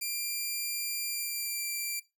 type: tone with pitch glide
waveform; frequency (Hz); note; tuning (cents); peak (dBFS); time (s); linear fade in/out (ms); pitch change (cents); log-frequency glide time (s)
5% pulse; 2382 to 2357; D7 to D7; +24 to +6; -23; 0.01-2; 10; -18; 1.09-1.64
effects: noise-tail reverb RT60 0.2 s tail -17 dB re dry